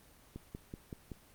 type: click train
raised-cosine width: 3 ms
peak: -29 dBFS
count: 5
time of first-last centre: 0.36-1.118 s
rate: 5.28 Hz
effects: pink hiss -61 dBFS RMS until 1.34 s + Opus 24 kbps